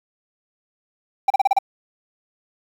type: tone bursts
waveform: triangle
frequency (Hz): 784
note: G5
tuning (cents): 0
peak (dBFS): -10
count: 6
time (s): 1.28-1.588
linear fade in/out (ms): 5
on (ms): 23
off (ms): 34
effects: 8-bit

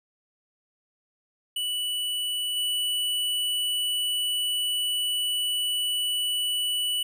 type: tone with level steps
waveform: square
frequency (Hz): 2960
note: F#7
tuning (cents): 0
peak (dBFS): -27 / -25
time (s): 1.56-7.03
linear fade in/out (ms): 5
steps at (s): 2.56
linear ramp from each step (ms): 10
effects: none

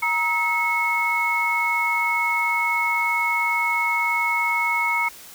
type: tone cluster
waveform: sine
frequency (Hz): 943 / 1289 / 2191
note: A#5 / E6 / C#7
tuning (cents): +20 / -39 / -21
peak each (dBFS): -24 / -28 / -21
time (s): 0.02-5.09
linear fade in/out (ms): 10
effects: white hiss -43 dBFS RMS until 5.34 s

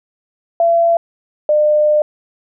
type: tone pair in turn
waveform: sine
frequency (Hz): 676 / 602.2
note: E5 / D5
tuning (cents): +43 / +43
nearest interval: major second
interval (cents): 200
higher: first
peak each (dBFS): -9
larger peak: neither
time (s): 0.6-0.97 / 1.49-2.02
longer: second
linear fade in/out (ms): 2
effects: none

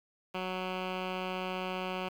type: tone with low-pass filter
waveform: 10% pulse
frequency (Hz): 185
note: F#3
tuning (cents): 0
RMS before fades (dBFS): -36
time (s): 0.34-2.09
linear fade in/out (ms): 10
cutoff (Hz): 2800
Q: 1.9
effects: 9-bit

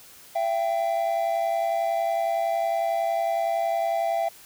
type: tone pair together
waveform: triangle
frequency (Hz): 673.1 / 784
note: E5 / G5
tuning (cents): +36 / 0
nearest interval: minor third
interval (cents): 264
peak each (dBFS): -22 / -25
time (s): 0.35-4.29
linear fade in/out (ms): 10
effects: white hiss -49 dBFS RMS until 4.45 s

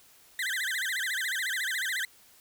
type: tone with vibrato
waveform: 35% pulse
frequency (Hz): 1773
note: A6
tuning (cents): +13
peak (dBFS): -27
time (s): 0.39-2.05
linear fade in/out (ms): 2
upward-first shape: sine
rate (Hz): 14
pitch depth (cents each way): 260
effects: white hiss -58 dBFS RMS until 2.4 s

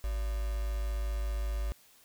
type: tone with quantisation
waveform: sine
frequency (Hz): 52.5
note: G#1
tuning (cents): +19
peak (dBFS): -30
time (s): 0.04-1.72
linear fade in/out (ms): 0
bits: 7
effects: white hiss -61 dBFS RMS until 2.04 s

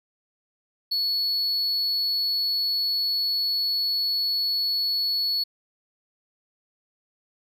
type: tone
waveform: triangle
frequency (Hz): 4400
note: C#8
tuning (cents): -14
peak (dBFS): -21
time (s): 0.91-5.44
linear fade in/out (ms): 10
effects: none

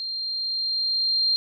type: tone with level ramp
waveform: sine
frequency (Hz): 4186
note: C8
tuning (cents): 0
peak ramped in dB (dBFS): -28 to -18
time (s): 0-1.36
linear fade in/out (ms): 0
effects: none

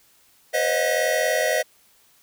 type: tone cluster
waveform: square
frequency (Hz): 501 / 542 / 626 / 717 / 1935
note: B4 / C#5 / D#5 / F5 / B6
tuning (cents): +25 / -39 / +10 / +45 / -36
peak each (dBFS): -27 / -29 / -24 / -30 / -27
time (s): 0.53-1.63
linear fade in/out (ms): 20
effects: white hiss -58 dBFS RMS until 2.22 s

